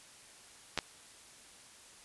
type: clicks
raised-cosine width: 0.2 ms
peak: -14 dBFS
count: 2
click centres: 0.776 / 0.788 s
effects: white hiss -56 dBFS RMS until 2.04 s + resampled to 24000 Hz